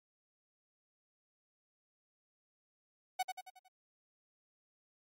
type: tone with echo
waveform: 45% pulse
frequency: 746 Hz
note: F#5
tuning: 14 cents sharp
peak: -31 dBFS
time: 3.19-3.23 s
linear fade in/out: 10 ms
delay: 91 ms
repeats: 5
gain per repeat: -6 dB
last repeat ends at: 3.685 s
effects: MP3 64 kbps